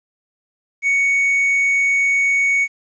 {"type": "tone", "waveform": "triangle", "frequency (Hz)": 2228, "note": "C#7", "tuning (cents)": 8, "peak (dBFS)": -12, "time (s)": [0.82, 2.68], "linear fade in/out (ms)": 50, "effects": ["resampled to 16000 Hz", "9-bit"]}